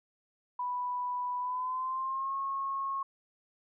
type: tone with pitch glide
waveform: sine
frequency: 987.8 to 1089.7 Hz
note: B5 to C#6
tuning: 0 to -30 cents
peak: -31 dBFS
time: 0.59-3.03 s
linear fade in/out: 5 ms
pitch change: +170 cents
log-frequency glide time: 1.39-2.36 s
effects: none